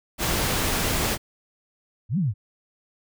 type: noise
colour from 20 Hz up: pink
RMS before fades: -24 dBFS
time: 0.18-1.18 s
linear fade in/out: 50 ms
type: exponential two-way sweep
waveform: sine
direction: up then down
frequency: 90 to 207.7 to 90 Hz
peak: -20 dBFS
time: 2.09-2.34 s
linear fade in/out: 50 ms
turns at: 2.18 s
effects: none